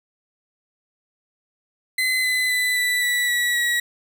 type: tone with pitch steps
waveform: 35% pulse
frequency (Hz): 2036 / 2016 / 1996.4 / 1976.9 / 1957.6 / 1938.5 / 1919.5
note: C7 / B6 / B6 / B6 / B6 / B6 / B6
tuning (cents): -48 / +35 / +18 / +1 / -16 / -33 / -50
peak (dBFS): -17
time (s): 1.98-3.8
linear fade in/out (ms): 5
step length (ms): 260
effects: none